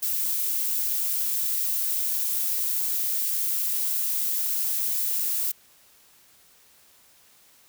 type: noise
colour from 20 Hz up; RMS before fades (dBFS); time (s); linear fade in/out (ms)
violet; -26; 0.02-5.52; 10
effects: white hiss -57 dBFS RMS until 7.68 s

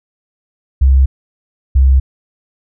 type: tone pair in turn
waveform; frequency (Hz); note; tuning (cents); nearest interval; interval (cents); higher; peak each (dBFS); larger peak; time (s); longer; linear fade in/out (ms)
sine; 66.6 / 66.31; C2 / C2; +31 / +24; unison; 7; first; -5; neither; 0.81-1.06 / 1.75-2; neither; 10
effects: none

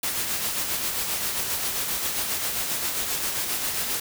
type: noise with tremolo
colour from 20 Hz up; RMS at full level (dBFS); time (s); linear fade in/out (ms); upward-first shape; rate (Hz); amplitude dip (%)
white; -26; 0.03-4; 5; sine; 7.5; 35
effects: none

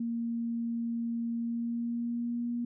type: tone with pitch glide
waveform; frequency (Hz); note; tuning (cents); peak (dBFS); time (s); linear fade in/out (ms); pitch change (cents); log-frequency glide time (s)
sine; 232.7 to 238.6; A#3 to A#3; -3 to +41; -30; 0-2.65; 5; +44; 1.36-2.52
effects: none

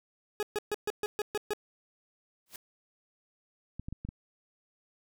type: tone bursts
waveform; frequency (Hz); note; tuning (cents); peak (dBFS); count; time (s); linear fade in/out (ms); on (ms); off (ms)
40% pulse; 419; G#4; +15; -28; 8; 0.4-1.534; 0; 28; 130
type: noise with exponential growth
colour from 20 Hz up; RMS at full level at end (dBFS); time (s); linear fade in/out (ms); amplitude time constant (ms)
white; -40; 2.46-2.56; 2; 20
type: clicks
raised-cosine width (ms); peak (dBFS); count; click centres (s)
5; -26; 5; 3.796 / 3.885 / 3.926 / 4.05 / 4.089
effects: none

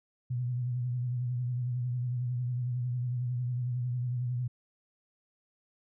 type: tone with vibrato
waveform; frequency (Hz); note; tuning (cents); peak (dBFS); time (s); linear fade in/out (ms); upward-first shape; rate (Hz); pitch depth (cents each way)
sine; 123.47; B2; 0; -29; 0.3-4.48; 10; triangle; 11; 59
effects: none

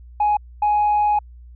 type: tone bursts at uneven times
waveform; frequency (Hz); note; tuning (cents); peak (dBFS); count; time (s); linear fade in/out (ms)
sine; 835; G#5; +9; -13; 2; 0.2-0.37 / 0.62-1.19; 5
effects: tanh soft clip ceiling -12 dBFS + added 60 Hz sine -39 dBFS peak until 1.55 s

